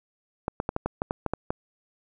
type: clicks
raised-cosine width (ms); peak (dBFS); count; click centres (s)
1; -12; 10; 0.481 / 0.601 / 0.691 / 0.764 / 0.86 / 1.019 / 1.109 / 1.263 / 1.336 / 1.505
effects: none